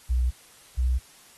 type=tone pair in turn; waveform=sine; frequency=61.9 / 62.91 Hz; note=B1 / B1; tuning=+5 / +33 cents; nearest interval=unison; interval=28 cents; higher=second; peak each=-20 dBFS; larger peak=neither; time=0.09-0.31 / 0.77-0.99 s; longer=neither; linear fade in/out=20 ms; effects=white hiss -53 dBFS RMS until 1.37 s + AAC 32 kbps